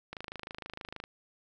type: click train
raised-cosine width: 0.3 ms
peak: -24 dBFS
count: 25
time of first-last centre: 0.13-1.039 s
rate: 26.4 Hz
effects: none